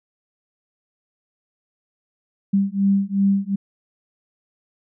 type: beating tone pair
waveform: sine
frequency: 196 / 198.7 Hz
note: G3 / G3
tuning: 0 / +24 cents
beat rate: 2.7 Hz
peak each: -19 dBFS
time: 2.53-3.56 s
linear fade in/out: 10 ms
effects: none